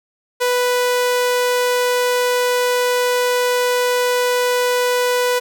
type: tone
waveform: sawtooth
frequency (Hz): 493.9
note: B4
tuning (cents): 0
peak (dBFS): -11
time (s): 0.4-5.4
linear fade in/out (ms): 20
effects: none